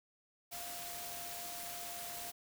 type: tone in noise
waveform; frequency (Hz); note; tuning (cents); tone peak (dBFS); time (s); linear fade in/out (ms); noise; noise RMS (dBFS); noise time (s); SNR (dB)
sine; 698.5; F5; 0; -49; 0.51-2.32; 20; white; -45; 0.51-2.32; -7
effects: none